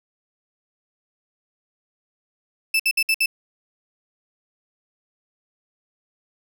35% pulse tone bursts, 2637 Hz, E7, in tune, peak -15 dBFS, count 5, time 2.74-3.26 s, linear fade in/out 5 ms, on 56 ms, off 60 ms, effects none

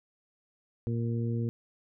harmonic tone, 116.54 Hz, A#2, in tune, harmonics 1 / 2 / 3 / 4, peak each -29 / -34 / -40 / -41 dBFS, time 0.87-1.49 s, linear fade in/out 0 ms, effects none

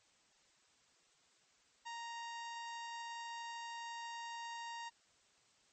sawtooth tone, 932.3 Hz, A#5, in tune, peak -40 dBFS, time 1.85-4.9 s, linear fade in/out 20 ms, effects white hiss -71 dBFS RMS until 5.72 s + MP3 32 kbps

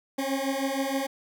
20% pulse beating tone pair, 267.8 / 274.2 Hz, C4 / C#4, +40 / -19 cents, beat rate 6.4 Hz, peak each -25 / -24 dBFS, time 0.18-1.07 s, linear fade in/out 10 ms, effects none

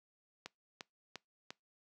click train, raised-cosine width 0.2 ms, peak -26 dBFS, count 4, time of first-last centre 0.46-1.505 s, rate 2.87 Hz, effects noise-tail reverb RT60 0.2 s tail -24 dB re dry + high-pass 150 Hz 12 dB/octave

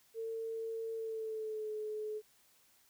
sine tone with pitch glide, 450.8 to 428 Hz, A4 to A4, +42 to -48 cents, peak -37 dBFS, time 0.14-2.22 s, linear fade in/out 50 ms, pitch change -90 cents, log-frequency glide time 0.92-1.72 s, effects white hiss -68 dBFS RMS until 2.89 s

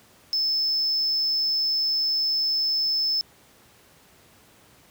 triangle tone, 5250 Hz, E8, 8 cents flat, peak -20 dBFS, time 0.33-3.21 s, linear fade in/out 0 ms, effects pink hiss -55 dBFS RMS until 4.9 s + high-pass 80 Hz 12 dB/octave

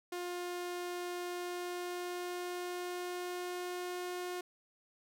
sawtooth tone with pitch glide, 354.5 to 358.6 Hz, F4 to F4, +26 to +46 cents, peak -34 dBFS, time 0.12-4.41 s, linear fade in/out 5 ms, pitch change +20 cents, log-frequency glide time 1.24-4.01 s, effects none

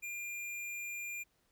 square tone, 2400 Hz, D7, 37 cents sharp, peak -40 dBFS, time 0.02-1.24 s, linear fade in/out 20 ms, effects pink hiss -75 dBFS RMS until 1.51 s

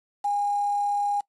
sine tone with quantisation, 816 Hz, G#5, 31 cents flat, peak -22 dBFS, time 0.24-1.21 s, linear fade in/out 10 ms, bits 7, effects noise-tail reverb RT60 0.1 s tail -22 dB re dry + resampled to 24000 Hz

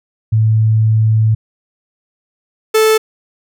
sine / 45% pulse tone pair in turn, 110 / 437.7 Hz, A2 / A4, 0 / -9 cents, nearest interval 2 octaves, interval 2391 cents, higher second, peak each -8 dBFS, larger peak neither, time 0.32-1.35 / 2.74-2.98 s, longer first, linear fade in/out 10 ms, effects none

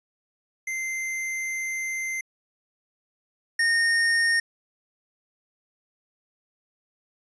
square tone pair in turn, 2081 / 1841.2 Hz, C7 / A#6, -10 / -22 cents, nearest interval major second, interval 212 cents, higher first, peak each -28 / -20 dBFS, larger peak second, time 0.67-2.21 / 3.59-4.4 s, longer first, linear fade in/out 5 ms, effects resampled to 22050 Hz

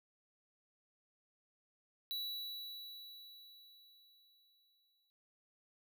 square tone with exponential decay, 3932 Hz, B7, 8 cents flat, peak -38 dBFS, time 2.11-5.1 s, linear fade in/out 0 ms, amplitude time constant 650 ms, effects none

